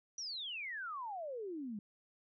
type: exponential sweep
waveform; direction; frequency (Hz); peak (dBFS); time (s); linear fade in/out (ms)
sine; down; 5940 to 197; -40; 0.18-1.79; 2
effects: none